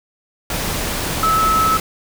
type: tone in noise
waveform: sine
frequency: 1300 Hz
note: E6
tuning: 24 cents flat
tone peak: -13 dBFS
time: 1.23-1.77 s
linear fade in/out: 2 ms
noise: pink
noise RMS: -22 dBFS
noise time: 0.5-1.8 s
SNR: +6 dB
effects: none